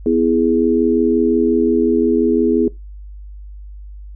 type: chord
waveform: sine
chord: E major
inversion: second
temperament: equal with one note detuned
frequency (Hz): 249.1 / 329.6 / 415.3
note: B3 / E4 / G#4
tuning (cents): +15 / 0 / 0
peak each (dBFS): -16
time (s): 0.06-2.68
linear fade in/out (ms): 2
effects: noise-tail reverb RT60 0.2 s tail -21 dB re dry + added 50 Hz sine -31 dBFS peak until 4.15 s